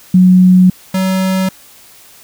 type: tone pair in turn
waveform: sine / square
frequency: 183.5 / 188.66 Hz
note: F#3 / F#3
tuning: -14 / +34 cents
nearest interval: unison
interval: 48 cents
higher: second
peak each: -3 / -12 dBFS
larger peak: first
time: 0.14-0.7 / 0.94-1.49 s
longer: first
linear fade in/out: 5 ms
effects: white hiss -41 dBFS RMS until 2.23 s